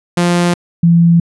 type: tone pair in turn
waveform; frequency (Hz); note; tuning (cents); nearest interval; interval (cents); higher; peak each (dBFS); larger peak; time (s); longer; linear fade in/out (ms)
sawtooth / sine; 174.61 / 169.25; F3 / E3; 0 / +46; minor second; 54; first; -6 / -5; second; 0.17-0.54 / 0.83-1.2; neither; 5
effects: resampled to 24000 Hz